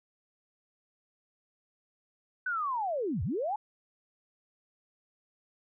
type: linear two-way sweep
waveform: sine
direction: down then up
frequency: 1524 to 69.9 to 878 Hz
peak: -29 dBFS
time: 2.46-3.56 s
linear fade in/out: 5 ms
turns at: 3.23 s
effects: none